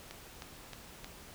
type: click train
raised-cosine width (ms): 0.2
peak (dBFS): -26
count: 4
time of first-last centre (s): 0.11-1.045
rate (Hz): 3.21
effects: pink hiss -52 dBFS RMS until 1.34 s